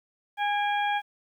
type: harmonic tone with a mistuned harmonic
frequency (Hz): 822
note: G#5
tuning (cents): -18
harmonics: 1 / 2 / 3 / 4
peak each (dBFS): -25 / -31 / -35 / -37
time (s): 0.37-1.02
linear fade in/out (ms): 50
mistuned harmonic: 3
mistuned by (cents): -58
effects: 10-bit